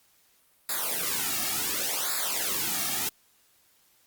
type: noise with flanger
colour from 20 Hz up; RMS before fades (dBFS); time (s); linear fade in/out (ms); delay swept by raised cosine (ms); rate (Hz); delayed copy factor
white; -29; 0.69-3.09; 2; 0.33 to 2.03; 0.69; -0.95
effects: white hiss -64 dBFS RMS until 4.06 s + Opus 48 kbps